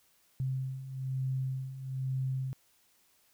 sine beating tone pair, 130.8 / 131.9 Hz, C3 / C3, 0 / +14 cents, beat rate 1.1 Hz, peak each -38 / -33 dBFS, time 0.4-2.53 s, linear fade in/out 0 ms, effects white hiss -68 dBFS RMS until 3.33 s

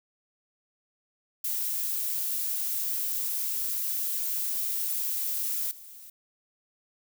violet noise with level steps, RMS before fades -30 / -47 dBFS, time 1.44-6.1 s, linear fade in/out 5 ms, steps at 5.71 s, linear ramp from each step 2 ms, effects none

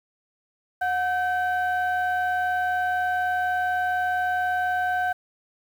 sine tone pair together, 729.1 / 1545 Hz, F#5 / G6, -26 / -26 cents, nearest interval octave + minor second, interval 1300 cents, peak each -22 / -25 dBFS, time 0.81-5.13 s, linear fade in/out 10 ms, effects tanh soft clip ceiling -17 dBFS + 8-bit

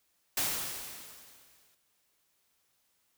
white noise with exponential decay, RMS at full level -29 dBFS, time 0.37-1.75 s, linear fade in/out 5 ms, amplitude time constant 300 ms, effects white hiss -74 dBFS RMS until 3.17 s

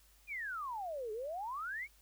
sine exponential two-way sweep, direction down then up, 2500 to 415.3 to 2314 Hz, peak -38 dBFS, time 0.27-1.88 s, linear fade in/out 50 ms, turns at 1.12 s, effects added 51 Hz sine -65 dBFS peak until 2.01 s + white hiss -67 dBFS RMS until 2.01 s

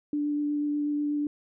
sine tone with vibrato, 293.7 Hz, D4, in tune, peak -25 dBFS, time 0.13-1.27 s, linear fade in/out 2 ms, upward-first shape sine, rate 8.2 Hz, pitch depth 9 cents each way, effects none

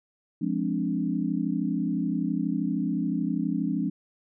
sine chord, D half-diminished seventh, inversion first, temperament equal, 174.61 / 207.7 / 261.6 / 293.7 Hz, F3 / Ab3 / C4 / D4, 0 / 0 / 0 / 0 cents, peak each -30 dBFS, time 0.41-3.9 s, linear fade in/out 10 ms, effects none

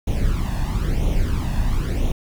brown noise with flanger, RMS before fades -20 dBFS, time 0.07-2.12 s, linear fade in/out 5 ms, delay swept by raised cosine 0.31 to 1.15 ms, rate 1 Hz, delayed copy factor +0.7, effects none

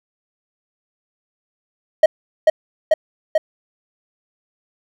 triangle tone with echo, 628 Hz, D#5, 16 cents sharp, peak -3 dBFS, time 2.03-2.06 s, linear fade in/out 5 ms, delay 440 ms, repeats 3, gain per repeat -2 dB, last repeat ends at 3.38 s, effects none

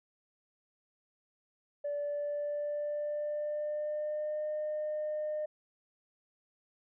sine tone with pitch glide, 580 to 608.1 Hz, D5 to D#5, -22 to -40 cents, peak -31 dBFS, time 1.84-5.46 s, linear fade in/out 10 ms, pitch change +82 cents, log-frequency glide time 1.95-4.47 s, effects tanh soft clip ceiling -29 dBFS

